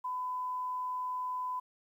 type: tone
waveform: sine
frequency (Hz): 1005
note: B5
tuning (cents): +30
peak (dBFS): -33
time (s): 0.04-1.6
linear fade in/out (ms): 10
effects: 11-bit